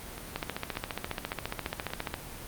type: two click trains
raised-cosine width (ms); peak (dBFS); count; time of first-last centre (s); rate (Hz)
0.3; -15 / -23; 27 / 4; 0.36-2.141 / 0.18-1.904; 14.6 / 1.74
effects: pink hiss -43 dBFS RMS until 2.47 s + Opus 32 kbps